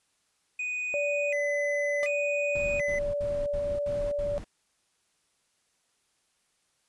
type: tone with vibrato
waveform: triangle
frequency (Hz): 2239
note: C#7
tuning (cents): +17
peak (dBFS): -28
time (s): 0.59-2.99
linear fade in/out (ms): 5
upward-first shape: square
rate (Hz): 0.68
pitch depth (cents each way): 180
type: tone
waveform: sine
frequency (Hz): 579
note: D5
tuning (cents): -25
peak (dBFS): -27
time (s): 0.94-4.38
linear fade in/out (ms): 0
type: tone with exponential decay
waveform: sawtooth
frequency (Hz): 596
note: D5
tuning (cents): +25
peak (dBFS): -27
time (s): 2.03-2.14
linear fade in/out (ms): 0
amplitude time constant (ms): 22
type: noise bursts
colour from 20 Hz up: brown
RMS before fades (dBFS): -38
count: 6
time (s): 2.55-4.445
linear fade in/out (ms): 5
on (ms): 260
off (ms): 67
effects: white hiss -72 dBFS RMS until 6.88 s + resampled to 24000 Hz